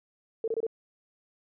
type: tone bursts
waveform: sine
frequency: 450 Hz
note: A4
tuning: 39 cents sharp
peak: -26 dBFS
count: 4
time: 0.44-0.667 s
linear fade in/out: 2 ms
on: 38 ms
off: 25 ms
effects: none